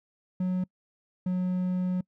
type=tone pair in turn; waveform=triangle; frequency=183.4 / 182.45 Hz; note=F#3 / F#3; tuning=-15 / -24 cents; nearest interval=unison; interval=9 cents; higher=first; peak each=-23 dBFS; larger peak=neither; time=0.4-0.64 / 1.26-2.01 s; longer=second; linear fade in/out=5 ms; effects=noise-tail reverb RT60 0.1 s tail -26 dB re dry